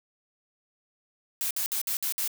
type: noise bursts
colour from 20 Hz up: blue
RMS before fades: -29 dBFS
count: 6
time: 1.41-2.277 s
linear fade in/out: 0 ms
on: 97 ms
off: 57 ms
effects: none